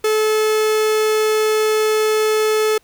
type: tone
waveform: 45% pulse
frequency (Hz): 432.4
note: A4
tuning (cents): -30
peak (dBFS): -14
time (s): 0.04-2.78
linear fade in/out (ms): 5
effects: pink hiss -56 dBFS RMS until 2.83 s